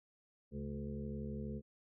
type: harmonic tone with a mistuned harmonic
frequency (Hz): 72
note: D2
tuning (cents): -34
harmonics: 1 / 2 / 3 / 5 / 6 / 7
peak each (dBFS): -46 / -46 / -43 / -53 / -50 / -53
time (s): 0.51-1.62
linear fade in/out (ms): 50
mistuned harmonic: 2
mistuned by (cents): -66
effects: none